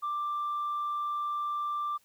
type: tone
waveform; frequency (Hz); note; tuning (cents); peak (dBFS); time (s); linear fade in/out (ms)
sine; 1180; D6; +8; -28; 0.02-1.98; 20
effects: tanh soft clip ceiling -27 dBFS + white hiss -67 dBFS RMS until 2.04 s